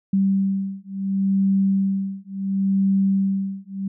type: beating tone pair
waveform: sine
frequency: 194.2 / 194.91 Hz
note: G3 / G3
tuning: -16 / -10 cents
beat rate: 0.71 Hz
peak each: -21 dBFS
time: 0.13-3.88 s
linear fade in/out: 5 ms
effects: none